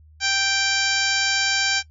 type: harmonic tone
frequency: 784 Hz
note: G5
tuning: in tune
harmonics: 1 / 2 / 3 / 4 / 5 / 6 / 7 / 8 / 9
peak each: -31 / -24 / -27 / -28 / -30 / -27 / -29 / -32 / -31 dBFS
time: 0.2-1.83 s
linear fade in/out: 50 ms
effects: noise-tail reverb RT60 0.1 s tail -17 dB re dry + added 77 Hz sine -47 dBFS peak until 1.9 s